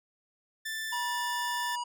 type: tone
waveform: sawtooth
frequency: 1767 Hz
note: A6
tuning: 7 cents sharp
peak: -30 dBFS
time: 0.65-1.76 s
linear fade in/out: 10 ms
type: harmonic tone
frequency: 966 Hz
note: B5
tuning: 39 cents flat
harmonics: 1 / 3 / 5 / 7 / 9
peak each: -32 / -42 / -46 / -49 / -51 dBFS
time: 0.92-1.84 s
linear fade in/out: 10 ms
effects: none